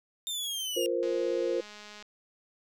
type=exponential sweep; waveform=sawtooth; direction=down; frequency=3641 to 2791 Hz; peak=-29 dBFS; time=0.27-0.86 s; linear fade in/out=0 ms
type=chord; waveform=sine; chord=F suspended fourth; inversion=none; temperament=equal; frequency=349.2 / 466.2 / 523.3 Hz; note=F4 / Bb4 / C5; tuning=0 / 0 / 0 cents; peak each=-31 dBFS; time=0.76-1.61 s; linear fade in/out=10 ms
type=click train; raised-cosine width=0.2 ms; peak=-30 dBFS; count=209; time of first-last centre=1.03-2.025 s; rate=209 Hz
effects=none